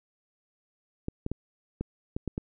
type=clicks; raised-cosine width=3 ms; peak=-18 dBFS; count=7; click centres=1.084 / 1.264 / 1.316 / 1.81 / 2.165 / 2.277 / 2.379 s; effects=none